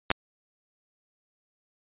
clicks, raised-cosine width 0.3 ms, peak -6 dBFS, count 2, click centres 0.104 / 0.114 s, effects resampled to 8000 Hz

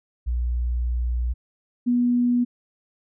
sine tone pair in turn, 60.3 / 243.4 Hz, B1 / B3, -41 / -25 cents, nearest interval 2 octaves, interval 2416 cents, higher second, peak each -21 / -17 dBFS, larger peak second, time 0.26-1.34 / 1.86-2.45 s, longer first, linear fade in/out 20 ms, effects none

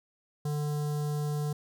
square tone with notch filter, 148.2 Hz, D3, 16 cents sharp, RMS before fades -31 dBFS, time 0.45-1.53 s, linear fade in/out 5 ms, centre 2300 Hz, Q 0.52, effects none

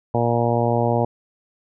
harmonic tone, 118.3 Hz, A#2, 26 cents sharp, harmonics 1 / 2 / 3 / 4 / 5 / 6 / 7 / 8, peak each -22 / -25 / -27 / -24 / -24 / -26 / -26 / -30 dBFS, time 0.14-1.05 s, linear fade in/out 5 ms, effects none

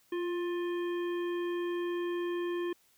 harmonic tone with a mistuned harmonic, 353.2 Hz, F4, 20 cents sharp, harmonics 1 / 3 / 5 / 7 / 9, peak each -31 / -44 / -46 / -52 / -51 dBFS, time 0.12-2.73 s, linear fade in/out 5 ms, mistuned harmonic 1, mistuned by -24 cents, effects white hiss -67 dBFS RMS until 2.97 s

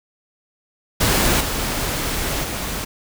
pink noise with level steps, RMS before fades -17 / -23 / -26 dBFS, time 1-2.85 s, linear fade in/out 10 ms, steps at 1.4 / 2.43 s, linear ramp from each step 10 ms, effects none

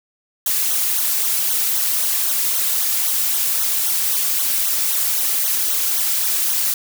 blue noise with flanger, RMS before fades -19 dBFS, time 0.46-6.74 s, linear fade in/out 2 ms, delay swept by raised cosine 0.4 to 3.3 ms, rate 3.8 Hz, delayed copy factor -0.95, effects none

